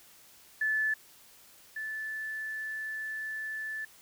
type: tone pair in turn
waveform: sine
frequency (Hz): 1739 / 1747.7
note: A6 / A6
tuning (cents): -21 / -12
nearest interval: unison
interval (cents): 9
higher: second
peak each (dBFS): -26 / -34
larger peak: first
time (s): 0.61-0.94 / 1.76-3.85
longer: second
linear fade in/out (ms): 5
effects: white hiss -57 dBFS RMS until 4.01 s